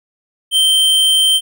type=tone; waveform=square; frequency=3124 Hz; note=G7; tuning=7 cents flat; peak=-10 dBFS; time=0.51-1.41 s; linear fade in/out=50 ms; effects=none